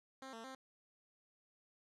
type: tone with pitch steps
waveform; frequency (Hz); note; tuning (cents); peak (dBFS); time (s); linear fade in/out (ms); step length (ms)
10% pulse; 265.3 / 226.5 / 263.5; C4 / A#3 / C4; +24 / -50 / +12; -40; 0.22-0.55; 2; 110
effects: low-pass 8000 Hz 12 dB/octave